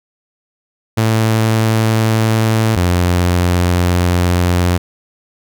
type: tone pair in turn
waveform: sawtooth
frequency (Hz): 111.1 / 88.56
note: A2 / F2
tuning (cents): +17 / +25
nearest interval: major third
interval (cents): 392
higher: first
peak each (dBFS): -7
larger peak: neither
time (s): 0.97-2.76 / 2.76-4.78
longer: second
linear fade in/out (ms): 10
effects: none